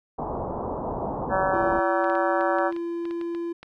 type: low-pass noise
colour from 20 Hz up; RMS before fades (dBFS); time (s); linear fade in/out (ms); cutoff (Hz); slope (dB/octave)
white; -30; 0.18-1.8; 10; 1000; 48
type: harmonic tone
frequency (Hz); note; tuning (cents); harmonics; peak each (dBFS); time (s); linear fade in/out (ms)
190; F#3; +46; 3 / 4 / 5 / 6 / 7 / 8 / 9; -25 / -27 / -29 / -31 / -32 / -33 / -34; 1.29-2.72; 50
type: tone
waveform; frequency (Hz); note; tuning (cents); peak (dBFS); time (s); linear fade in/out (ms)
triangle; 340; F4; -46; -25; 1.53-3.53; 10
type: clicks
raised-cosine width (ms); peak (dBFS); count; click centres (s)
0.3; -26; 12; 2.043 / 2.099 / 2.153 / 2.41 / 2.586 / 2.725 / 2.764 / 3.054 / 3.11 / 3.213 / 3.349 / 3.63
effects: none